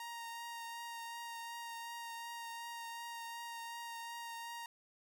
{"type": "tone with vibrato", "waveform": "sawtooth", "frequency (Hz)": 932.3, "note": "A#5", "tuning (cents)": 0, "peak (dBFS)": -40, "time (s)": [0, 4.66], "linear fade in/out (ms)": 2, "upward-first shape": "triangle", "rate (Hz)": 2.7, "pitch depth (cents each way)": 15, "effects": []}